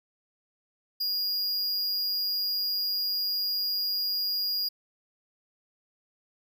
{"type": "tone", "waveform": "square", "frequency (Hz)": 4853, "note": "D#8", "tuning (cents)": -44, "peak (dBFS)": -27, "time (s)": [1, 4.69], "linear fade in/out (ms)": 10, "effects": []}